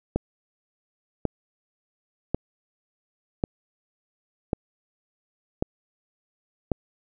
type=click train; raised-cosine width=2 ms; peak=-9 dBFS; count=7; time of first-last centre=0.16-6.717 s; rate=0.915 Hz; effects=none